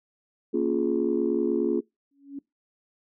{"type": "chord", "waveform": "sine", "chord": "Bb minor seventh", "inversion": "none", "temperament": "just", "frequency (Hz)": [233.1, 279.7, 349.6, 419.5], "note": ["Bb3", "Db4", "F4", "Ab4"], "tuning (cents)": [0, 16, 2, 17], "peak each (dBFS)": [-28, -28, -25, -27], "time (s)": [0.53, 1.81], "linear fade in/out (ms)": 20}
{"type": "tone with exponential growth", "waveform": "sine", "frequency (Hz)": 279.7, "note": "C#4", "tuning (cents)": 16, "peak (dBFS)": -30, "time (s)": [2.11, 2.39], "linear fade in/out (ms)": 5, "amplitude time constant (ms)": 60}
{"effects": ["noise-tail reverb RT60 0.2 s tail -23 dB re dry", "tanh soft clip ceiling -13 dBFS"]}